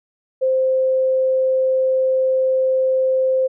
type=tone; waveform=sine; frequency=522 Hz; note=C5; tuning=4 cents flat; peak=-14 dBFS; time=0.41-3.48 s; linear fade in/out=20 ms; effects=none